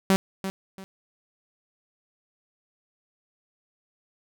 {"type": "tone with echo", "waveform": "sawtooth", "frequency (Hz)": 192, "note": "G3", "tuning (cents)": -36, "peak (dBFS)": -13, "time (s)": [0.1, 0.16], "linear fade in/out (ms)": 0, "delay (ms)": 340, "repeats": 2, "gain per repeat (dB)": -11, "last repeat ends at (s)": 0.84, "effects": []}